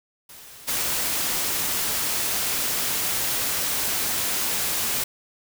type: noise with level steps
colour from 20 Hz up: white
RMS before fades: -44 / -25 dBFS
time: 0.29-5.04 s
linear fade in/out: 5 ms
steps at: 0.67 s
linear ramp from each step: 20 ms
effects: none